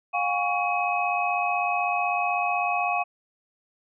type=tone cluster; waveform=sine; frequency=713 / 809 / 1119 / 2539 Hz; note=F5 / G#5 / C#6 / D#7; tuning=+36 / -46 / +16 / +34 cents; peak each=-26 / -30 / -29 / -28 dBFS; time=0.13-3.04 s; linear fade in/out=20 ms; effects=none